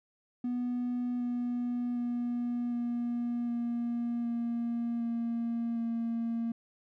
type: tone with pitch steps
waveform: triangle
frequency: 245.3 / 243.2 / 241.1 / 239 / 236.9 / 234.9 / 232.9 / 230.9 Hz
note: B3 / B3 / B3 / A#3 / A#3 / A#3 / A#3 / A#3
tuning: -12 / -26 / -41 / +43 / +28 / +13 / -1 / -16 cents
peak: -27 dBFS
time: 0.44-6.52 s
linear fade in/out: 5 ms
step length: 760 ms
effects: tanh soft clip ceiling -25 dBFS